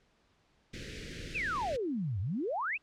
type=band-stop noise; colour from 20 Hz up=pink; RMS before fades=-42 dBFS; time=0.73-1.77 s; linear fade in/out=10 ms; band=520 to 1600 Hz; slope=48 dB/octave
type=exponential two-way sweep; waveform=sine; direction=down then up; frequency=2794 to 87.5 to 2794 Hz; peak=-31 dBFS; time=1.34-2.78 s; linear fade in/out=20 ms; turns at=2.2 s
effects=pink hiss -70 dBFS RMS until 2.82 s + low-pass 5000 Hz 12 dB/octave